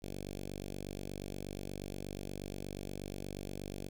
5% pulse tone with notch filter, 48.38 Hz, G1, 22 cents flat, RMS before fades -43 dBFS, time 0.02-3.89 s, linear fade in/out 10 ms, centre 1300 Hz, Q 0.59, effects none

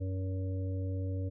harmonic tone, 94.1 Hz, F#2, 30 cents sharp, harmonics 1 / 3 / 5 / 6, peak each -32 / -42 / -46 / -48 dBFS, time 0-1.3 s, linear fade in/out 20 ms, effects none

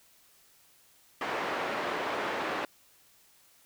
pink band-pass noise, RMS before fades -33 dBFS, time 1.21-2.65 s, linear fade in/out 2 ms, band 430 to 2000 Hz, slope 12 dB/octave, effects white hiss -62 dBFS RMS until 3.65 s

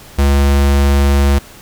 square tone, 70 Hz, C#2, 18 cents sharp, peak -9 dBFS, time 0.18-1.39 s, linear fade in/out 10 ms, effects pink hiss -38 dBFS RMS until 1.61 s

